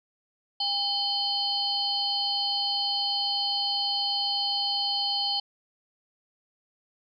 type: tone cluster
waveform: sine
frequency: 804 / 3077 / 4332 / 4829 Hz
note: G5 / G7 / C#8 / D8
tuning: +44 / -33 / -41 / +47 cents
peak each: -33 / -30 / -28 / -33 dBFS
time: 0.6-5.4 s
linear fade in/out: 5 ms
effects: none